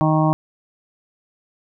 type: harmonic tone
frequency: 156.1 Hz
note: D#3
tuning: 6 cents sharp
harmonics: 1 / 2 / 4 / 5 / 6 / 7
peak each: -17 / -20 / -23 / -24 / -25 / -25 dBFS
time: 0.01-0.33 s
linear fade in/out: 0 ms
effects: none